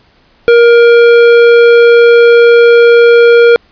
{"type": "tone with hard clipping", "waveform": "sine", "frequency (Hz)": 471, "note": "A#4", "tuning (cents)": 18, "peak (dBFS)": -3, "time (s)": [0.48, 3.56], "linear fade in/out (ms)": 0, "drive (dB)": 12, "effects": ["pink hiss -48 dBFS RMS until 3.71 s", "resampled to 11025 Hz"]}